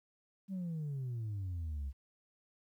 sine exponential sweep, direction down, 197.8 to 65.41 Hz, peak -34 dBFS, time 0.48-1.93 s, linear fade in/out 50 ms, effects tanh soft clip ceiling -35 dBFS + 12-bit

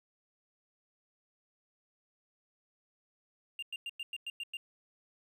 triangle tone bursts, 2794 Hz, F7, in tune, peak -35 dBFS, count 8, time 3.59-4.57 s, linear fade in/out 2 ms, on 35 ms, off 100 ms, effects none

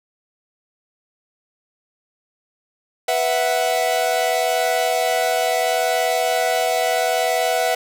45% pulse chord, B suspended fourth, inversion none, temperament equal, 493.9 / 659.3 / 740 Hz, B4 / E5 / F#5, 0 / 0 / 0 cents, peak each -24 / -21 / -21 dBFS, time 3.08-7.75 s, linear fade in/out 5 ms, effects none

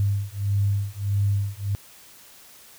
sine beating tone pair, 99.7 / 101.3 Hz, G2 / G#2, +30 / -43 cents, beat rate 1.6 Hz, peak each -24 dBFS, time 0-1.75 s, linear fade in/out 0 ms, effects white hiss -49 dBFS RMS until 2.78 s

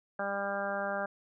harmonic tone, 199.4 Hz, G3, 30 cents sharp, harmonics 1 / 2 / 3 / 4 / 5 / 6 / 7 / 8, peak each -42 / -45 / -35 / -38 / -46 / -42 / -40 / -39 dBFS, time 0.19-1.06 s, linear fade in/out 5 ms, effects none

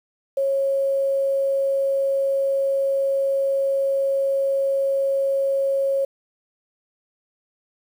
sine tone with quantisation, 547 Hz, C#5, 23 cents flat, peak -18 dBFS, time 0.37-6.05 s, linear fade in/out 5 ms, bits 8, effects none

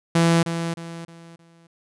sawtooth tone with echo, 167.3 Hz, E3, 26 cents sharp, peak -11 dBFS, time 0.15-0.43 s, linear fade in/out 5 ms, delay 310 ms, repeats 4, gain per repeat -9 dB, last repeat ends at 1.67 s, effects resampled to 24000 Hz

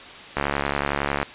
click train, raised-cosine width 0.5 ms, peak -7 dBFS, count 62, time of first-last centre 0.37-1.229 s, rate 71 Hz, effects white hiss -40 dBFS RMS until 1.34 s + resampled to 8000 Hz

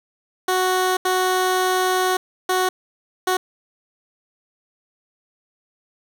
15% pulse tone bursts at uneven times, 370 Hz, F#4, in tune, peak -11 dBFS, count 4, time 0.48-0.97 / 1.05-2.17 / 2.49-2.69 / 3.27-3.37 s, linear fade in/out 5 ms, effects none

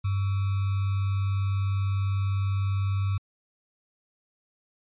sine tone with sample-and-hold, 97.7 Hz, G2, 5 cents flat, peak -23 dBFS, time 0.04-3.18 s, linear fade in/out 10 ms, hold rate 1225 Hz, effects resampled to 8000 Hz

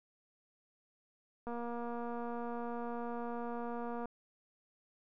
click train, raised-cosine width 1 ms, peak -29 dBFS, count 614, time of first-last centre 1.47-4.056 s, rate 237 Hz, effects none

